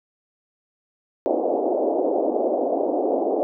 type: band-pass noise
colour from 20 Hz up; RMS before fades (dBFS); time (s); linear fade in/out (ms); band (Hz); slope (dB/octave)
white; -22; 1.26-3.43; 0; 270 to 710; 48
effects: none